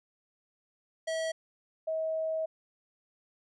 square / sine tone pair in turn, 646 / 638.9 Hz, E5 / D#5, -35 / +46 cents, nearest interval unison, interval 19 cents, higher first, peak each -31 / -29 dBFS, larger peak second, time 1.07-1.32 / 1.87-2.46 s, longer second, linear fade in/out 10 ms, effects resampled to 22050 Hz

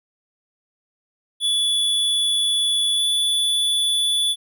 square tone with pitch glide, 3433 to 3453 Hz, A7 to A7, -43 to -33 cents, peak -18 dBFS, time 1.4-4.36 s, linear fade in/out 50 ms, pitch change +10 cents, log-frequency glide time 2.95-3.02 s, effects none

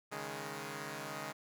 5% pulse chord, C# suspended second, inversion none, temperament equal, 138.59 / 155.56 / 207.7 Hz, C#3 / D#3 / G#3, 0 / 0 / 0 cents, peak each -34 dBFS, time 0.11-1.33 s, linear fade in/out 20 ms, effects none

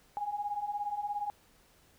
sine beating tone pair, 811 / 828 Hz, G#5 / G#5, -41 / -5 cents, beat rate 17 Hz, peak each -38 / -34 dBFS, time 0.17-1.3 s, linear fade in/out 0 ms, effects pink hiss -64 dBFS RMS until 1.98 s

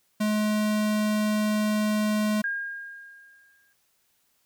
square tone, 212.3 Hz, G#3, 38 cents sharp, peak -23 dBFS, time 0.2-2.42 s, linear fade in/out 10 ms
sine tone with exponential decay, 1619 Hz, G#6, 45 cents flat, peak -24 dBFS, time 2.44-3.73 s, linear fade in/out 2 ms, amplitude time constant 280 ms
effects white hiss -69 dBFS RMS until 4.45 s

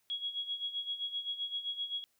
sine tone with tremolo, 3322 Hz, G#7, in tune, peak -32 dBFS, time 0.1-2.04 s, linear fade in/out 0 ms, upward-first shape sine, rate 7.7 Hz, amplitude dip 75%, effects white hiss -75 dBFS RMS until 2.19 s

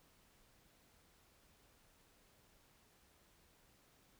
silence, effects pink hiss -70 dBFS RMS until 4.19 s

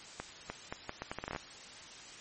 accelerating click train, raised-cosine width 0.5 ms, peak -22 dBFS, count 13, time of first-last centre 0.2-1.362 s, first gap 300 ms, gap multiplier 0.75, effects white hiss -50 dBFS RMS until 2.2 s + MP3 32 kbps

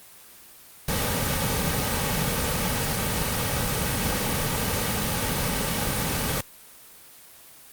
pink noise with comb filter, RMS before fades -25 dBFS, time 0.88-6.41 s, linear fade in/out 5 ms, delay 2.9 ms, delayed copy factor -0.6, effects white hiss -48 dBFS RMS until 7.72 s + Opus 24 kbps

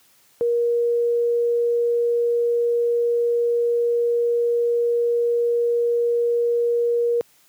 sine tone, 473.4 Hz, A#4, 27 cents sharp, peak -17 dBFS, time 0.41-7.21 s, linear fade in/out 0 ms, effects white hiss -57 dBFS RMS until 7.48 s + high-pass 80 Hz 12 dB/octave

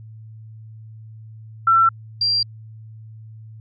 sine tone pair in turn, 1345 / 4741 Hz, E6 / D8, +34 / +16 cents, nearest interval octave + minor seventh, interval 2182 cents, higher second, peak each -11 / -16 dBFS, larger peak first, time 1.67-1.89 / 2.21-2.43 s, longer neither, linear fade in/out 5 ms, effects added 110 Hz sine -37 dBFS peak until 3.6 s

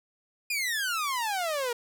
sawtooth exponential sweep, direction down, 2489 to 463.6 Hz, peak -24 dBFS, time 0.5-1.73 s, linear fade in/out 5 ms, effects none

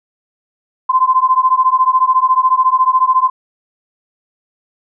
sine beating tone pair, 1026 / 1040 Hz, C6 / C6, -34 / -11 cents, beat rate 14 Hz, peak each -12 dBFS, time 0.89-3.3 s, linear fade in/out 10 ms, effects none

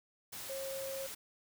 sine tone in noise, 540 Hz, C#5, 45 cents flat, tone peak -39 dBFS, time 0.49-1.07 s, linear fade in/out 10 ms, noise white, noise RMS -45 dBFS, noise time 0.32-1.15 s, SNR +3 dB, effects none

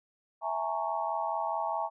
sine chord, A# half-diminished seventh, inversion second, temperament equal with one note detuned, 659.3 / 830.6 / 915.3 / 1108.7 Hz, E5 / G#5 / A#5 / C#6, 0 / 0 / -32 / 0 cents, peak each -35 / -34 / -34 / -37 dBFS, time 0.41-1.9 s, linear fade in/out 50 ms, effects none

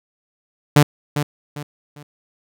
sawtooth tone with echo, 146.83 Hz, D3, in tune, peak -4 dBFS, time 0.76-0.83 s, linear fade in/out 5 ms, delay 400 ms, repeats 3, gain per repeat -10 dB, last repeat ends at 2.03 s, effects none

